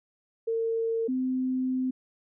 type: tone pair in turn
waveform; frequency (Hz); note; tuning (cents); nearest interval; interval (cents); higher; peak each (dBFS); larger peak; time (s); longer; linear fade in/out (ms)
sine; 454.3 / 257.5; A#4 / C4; -45 / -28; minor seventh; 983; first; -25; neither; 0.47-1.08 / 1.08-1.91; second; 10
effects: none